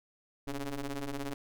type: ring-modulated tone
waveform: sawtooth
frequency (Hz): 138.59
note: C#3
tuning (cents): 0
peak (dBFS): -28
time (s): 0.47-1.34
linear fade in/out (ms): 5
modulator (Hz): 147
effects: none